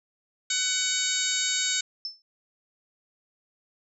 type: harmonic tone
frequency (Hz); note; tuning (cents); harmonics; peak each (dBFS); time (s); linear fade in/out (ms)
749; F#5; +21; 2 / 3 / 4 / 5 / 6 / 7 / 8 / 9 / 10; -35 / -34 / -35 / -30 / -33 / -39 / -37 / -31 / -31; 0.5-1.81; 5
type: tone with exponential decay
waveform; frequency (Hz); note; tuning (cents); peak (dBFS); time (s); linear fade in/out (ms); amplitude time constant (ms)
sine; 5290; E8; +5; -27; 2.05-2.22; 1; 36
effects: none